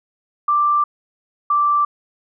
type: tone pair in turn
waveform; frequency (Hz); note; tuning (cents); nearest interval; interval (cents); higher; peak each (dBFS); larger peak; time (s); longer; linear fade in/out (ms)
sine; 1178 / 1171.7; D6 / D6; +5 / -4; unison; 9; first; -13; neither; 0.48-0.84 / 1.5-1.85; first; 5
effects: none